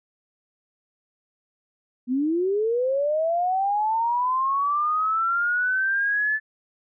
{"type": "linear sweep", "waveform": "sine", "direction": "up", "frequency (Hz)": [239.5, 1749], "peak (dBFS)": -20, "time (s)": [2.07, 6.4], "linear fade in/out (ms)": 50, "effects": []}